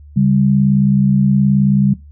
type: tone pair together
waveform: sine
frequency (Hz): 140 / 198.91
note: C#3 / G3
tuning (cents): +18 / +26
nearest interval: tritone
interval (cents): 608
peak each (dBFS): -12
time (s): 0.16-1.94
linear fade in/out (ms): 10
effects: noise-tail reverb RT60 0.2 s tail -18 dB re dry + added 73 Hz sine -36 dBFS peak until 2.11 s